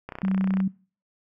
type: click train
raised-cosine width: 0.5 ms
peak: -20 dBFS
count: 17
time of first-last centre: 0.09-0.603 s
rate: 31.2 Hz
type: tone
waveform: sine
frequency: 190.9 Hz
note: G3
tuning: 46 cents flat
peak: -21 dBFS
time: 0.23-0.68 s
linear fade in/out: 5 ms
effects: noise-tail reverb RT60 0.4 s tail -22 dB re dry